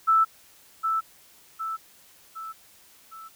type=tone with echo; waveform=sine; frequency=1318.5 Hz; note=E6; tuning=in tune; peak=-16 dBFS; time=0.07-0.25 s; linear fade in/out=20 ms; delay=760 ms; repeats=4; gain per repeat=-6 dB; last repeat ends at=3.29 s; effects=white hiss -55 dBFS RMS until 3.35 s